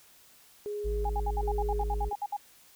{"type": "tone with tremolo", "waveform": "sine", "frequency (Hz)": 415.3, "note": "G#4", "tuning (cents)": 0, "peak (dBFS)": -32, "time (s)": [0.66, 2.13], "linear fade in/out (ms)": 0, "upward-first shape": "square", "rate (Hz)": 1.3, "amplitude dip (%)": 50}
{"type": "tone", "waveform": "triangle", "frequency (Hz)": 52.6, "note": "G#1", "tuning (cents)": 23, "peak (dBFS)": -27, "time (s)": [0.84, 2.1], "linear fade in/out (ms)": 20}
{"type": "tone bursts", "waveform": "sine", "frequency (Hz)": 820, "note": "G#5", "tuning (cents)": -22, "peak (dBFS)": -29, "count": 13, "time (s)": [1.05, 2.367], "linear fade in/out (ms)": 5, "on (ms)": 45, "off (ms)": 61}
{"effects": ["white hiss -58 dBFS RMS until 2.75 s"]}